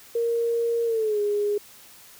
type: tone with pitch glide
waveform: sine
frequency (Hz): 466.2 to 412.9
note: A#4 to G#4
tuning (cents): 0 to -10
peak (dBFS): -21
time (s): 0.15-1.58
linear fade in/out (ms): 5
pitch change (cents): -210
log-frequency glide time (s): 0.85-1.2
effects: white hiss -49 dBFS RMS until 2.19 s